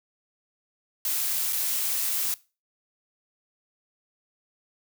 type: noise with dropouts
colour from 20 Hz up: blue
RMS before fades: -27 dBFS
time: 1.05-2.34 s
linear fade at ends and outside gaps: 1 ms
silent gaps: 1.525-1.529 s
effects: noise-tail reverb RT60 0.3 s tail -20 dB re dry